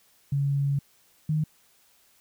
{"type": "tone pair in turn", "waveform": "sine", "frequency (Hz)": [140.3, 154.32], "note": ["C#3", "D#3"], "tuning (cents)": [21, -14], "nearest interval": "major second", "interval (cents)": 165, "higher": "second", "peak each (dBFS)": -22, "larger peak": "neither", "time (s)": [[0.32, 0.79], [1.29, 1.44]], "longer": "first", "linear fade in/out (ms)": 5, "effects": ["white hiss -62 dBFS RMS until 2.2 s"]}